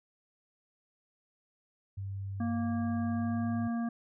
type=tone with pitch glide; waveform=sine; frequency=98 to 105.03 Hz; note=G2 to G#2; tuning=0 to +20 cents; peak=-35 dBFS; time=1.97-3.68 s; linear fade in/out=10 ms; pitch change=+120 cents; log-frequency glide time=3.05-3.52 s
type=harmonic tone; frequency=233.1 Hz; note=A#3; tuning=in tune; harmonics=1 / 3 / 5 / 7; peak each=-30 / -42 / -47 / -49 dBFS; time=2.4-3.89 s; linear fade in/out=5 ms
effects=none